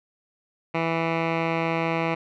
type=tone with low-pass filter; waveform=10% pulse; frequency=164.81 Hz; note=E3; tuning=in tune; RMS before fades=-25 dBFS; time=0.74-2.15 s; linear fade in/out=10 ms; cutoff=2200 Hz; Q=2.1; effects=none